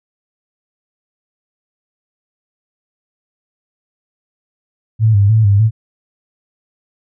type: tone with vibrato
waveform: sine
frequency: 105.4 Hz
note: G#2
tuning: 26 cents sharp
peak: -7 dBFS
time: 4.99-5.71 s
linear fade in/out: 50 ms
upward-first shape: square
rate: 3.3 Hz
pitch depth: 82 cents each way
effects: none